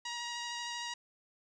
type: tone with vibrato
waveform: 10% pulse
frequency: 951 Hz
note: A#5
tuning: 34 cents sharp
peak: -29 dBFS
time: 0.05-0.94 s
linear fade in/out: 5 ms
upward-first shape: square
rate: 13 Hz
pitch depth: 9 cents each way
effects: resampled to 22050 Hz + 10-bit